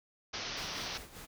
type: low-pass noise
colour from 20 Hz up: white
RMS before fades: -40 dBFS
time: 0.33-0.98 s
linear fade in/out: 10 ms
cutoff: 6000 Hz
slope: 96 dB/octave
type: noise with tremolo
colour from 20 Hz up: pink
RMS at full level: -47 dBFS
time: 0.56-1.27 s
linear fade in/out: 20 ms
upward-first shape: sine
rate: 5.1 Hz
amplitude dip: 65%
effects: none